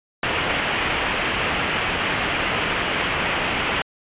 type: low-pass noise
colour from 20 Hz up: white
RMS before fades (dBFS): -23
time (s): 0.23-3.82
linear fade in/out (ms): 2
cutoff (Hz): 3100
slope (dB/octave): 48
effects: resampled to 8000 Hz